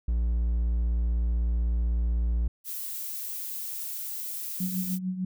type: tone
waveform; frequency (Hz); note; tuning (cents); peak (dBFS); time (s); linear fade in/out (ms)
triangle; 58; A#1; -8; -21; 0.08-2.48; 5
type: noise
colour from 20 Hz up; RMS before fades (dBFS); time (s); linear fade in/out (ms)
violet; -35; 2.64-4.99; 50
type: tone with tremolo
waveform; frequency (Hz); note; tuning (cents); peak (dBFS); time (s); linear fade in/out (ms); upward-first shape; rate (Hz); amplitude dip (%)
sine; 185; F#3; 0; -25; 4.6-5.25; 5; triangle; 6.7; 70
effects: none